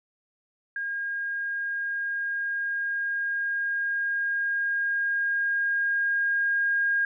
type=tone with level ramp; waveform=sine; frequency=1622 Hz; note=G#6; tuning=41 cents flat; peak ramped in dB=-28 to -21 dBFS; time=0.76-7.05 s; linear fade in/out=2 ms; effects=none